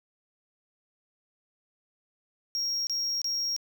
triangle tone bursts, 5588 Hz, F8, in tune, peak -26 dBFS, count 3, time 2.55-3.564 s, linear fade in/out 0 ms, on 320 ms, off 27 ms, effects none

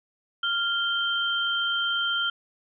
sine tone pair together, 1396.9 / 3138 Hz, F6 / G7, 0 / +1 cents, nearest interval octave + major second, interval 1401 cents, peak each -26 dBFS, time 0.43-2.3 s, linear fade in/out 5 ms, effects none

